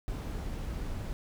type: noise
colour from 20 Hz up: brown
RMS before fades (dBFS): -36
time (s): 0.08-1.13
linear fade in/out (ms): 0
effects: none